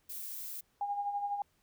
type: noise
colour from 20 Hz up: violet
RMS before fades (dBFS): -42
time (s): 0.09-0.61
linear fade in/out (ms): 10
type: tone with tremolo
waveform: sine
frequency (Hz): 812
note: G#5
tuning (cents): -39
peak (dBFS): -30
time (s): 0.81-1.42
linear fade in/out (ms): 2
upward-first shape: sine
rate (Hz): 12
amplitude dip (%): 55
effects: pink hiss -73 dBFS RMS until 1.62 s